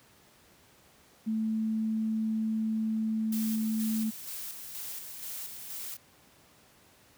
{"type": "tone", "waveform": "sine", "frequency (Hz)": 220, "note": "A3", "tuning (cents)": 0, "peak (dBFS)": -27, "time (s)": [1.26, 4.11], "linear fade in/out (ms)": 20}
{"type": "noise with tremolo", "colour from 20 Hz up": "blue", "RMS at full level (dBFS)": -39, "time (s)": [3.32, 5.97], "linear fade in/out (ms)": 5, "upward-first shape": "square", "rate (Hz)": 2.1, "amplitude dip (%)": 40}
{"effects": ["pink hiss -60 dBFS RMS until 7.17 s", "high-pass 80 Hz 12 dB/octave"]}